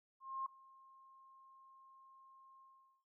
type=tone with ADSR envelope; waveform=sine; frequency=1067 Hz; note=C6; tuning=34 cents sharp; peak=-37 dBFS; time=0.2-3.05 s; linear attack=260 ms; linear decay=4 ms; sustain=-23 dB; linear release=440 ms; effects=noise-tail reverb RT60 0.2 s tail -17 dB re dry